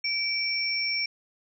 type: tone pair together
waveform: sine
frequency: 2317 / 5459 Hz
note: D7 / F8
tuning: -24 / -40 cents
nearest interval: octave + minor third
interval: 1484 cents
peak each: -28 dBFS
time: 0.04-1.06 s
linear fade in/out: 5 ms
effects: none